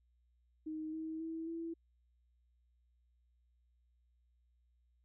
sine tone with pitch steps, 312.3 / 318.5 / 324.8 / 331.3 Hz, D#4 / D#4 / E4 / E4, +7 / +41 / -26 / +9 cents, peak -39 dBFS, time 0.66-1.74 s, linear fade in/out 10 ms, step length 270 ms, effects added 60 Hz sine -70 dBFS peak until 5.04 s

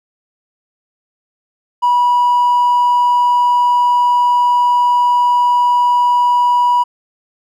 triangle tone, 975 Hz, B5, 23 cents flat, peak -6 dBFS, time 1.82-6.84 s, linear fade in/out 20 ms, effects tanh soft clip ceiling -5 dBFS

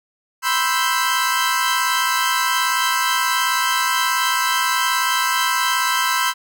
sawtooth chord, C major seventh, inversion third, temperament equal, 987.8 / 1046.5 / 1318.5 / 1568 Hz, B5 / C6 / E6 / G6, 0 / 0 / 0 / 0 cents, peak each -19 dBFS, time 0.42-6.34 s, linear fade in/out 50 ms, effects none

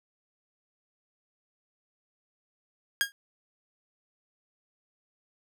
sawtooth tone with exponential decay, 1628 Hz, G#6, 35 cents flat, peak -16 dBFS, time 3.01-3.12 s, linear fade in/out 0 ms, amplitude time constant 23 ms, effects none

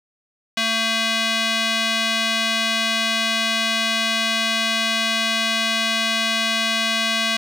square tone with band-pass filter, 225 Hz, A3, 39 cents sharp, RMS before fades -21 dBFS, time 0.57-7.37 s, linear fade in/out 5 ms, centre 3200 Hz, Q 1.3, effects none

